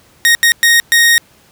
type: tone bursts at uneven times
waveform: sawtooth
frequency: 1864.7 Hz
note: A#6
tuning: in tune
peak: -3 dBFS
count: 4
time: 0.25-0.35 / 0.43-0.52 / 0.63-0.8 / 0.92-1.18 s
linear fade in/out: 0 ms
effects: pink hiss -48 dBFS RMS until 1.51 s + high-pass 60 Hz 12 dB/octave